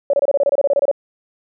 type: tone bursts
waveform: sine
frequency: 564 Hz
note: C#5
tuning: 30 cents sharp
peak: -11 dBFS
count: 14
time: 0.1-0.914 s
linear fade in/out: 2 ms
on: 34 ms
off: 26 ms
effects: none